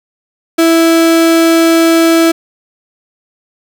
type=tone; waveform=35% pulse; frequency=329.6 Hz; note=E4; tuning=in tune; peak=-4 dBFS; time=0.58-2.32 s; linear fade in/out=10 ms; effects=none